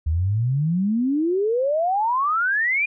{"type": "exponential sweep", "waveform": "sine", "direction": "up", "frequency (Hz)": [74.3, 2458], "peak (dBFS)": -18, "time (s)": [0.06, 2.86], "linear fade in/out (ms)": 10, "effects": []}